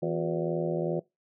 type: harmonic tone with a mistuned harmonic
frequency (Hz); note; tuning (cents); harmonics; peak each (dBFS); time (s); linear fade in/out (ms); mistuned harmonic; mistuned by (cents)
82.41; E2; 0; 2 / 3 / 4 / 5 / 6 / 7 / 8 / 9; -32 / -42 / -31 / -43 / -34 / -34 / -39 / -44; 0.02-1; 10; 4; +140
effects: noise-tail reverb RT60 0.2 s tail -22 dB re dry